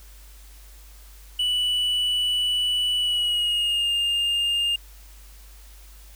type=tone with pitch glide; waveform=triangle; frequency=2960 to 2815 Hz; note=F#7 to F7; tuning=0 to +13 cents; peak=-19 dBFS; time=1.39-4.76 s; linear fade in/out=5 ms; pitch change=-87 cents; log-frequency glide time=2.98-3.91 s; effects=added 50 Hz sine -44 dBFS peak until 6.15 s + white hiss -52 dBFS RMS until 6.15 s